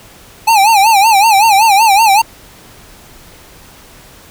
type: tone with vibrato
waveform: square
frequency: 842 Hz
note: G#5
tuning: 24 cents sharp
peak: -6 dBFS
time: 0.47-2.22 s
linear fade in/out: 10 ms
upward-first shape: sine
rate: 5.3 Hz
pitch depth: 150 cents each way
effects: pink hiss -39 dBFS RMS until 4.3 s